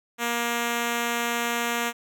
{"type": "tone", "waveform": "5% pulse", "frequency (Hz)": 236.2, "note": "A#3", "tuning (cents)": 23, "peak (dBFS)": -13, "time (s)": [0.18, 1.93], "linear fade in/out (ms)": 50, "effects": []}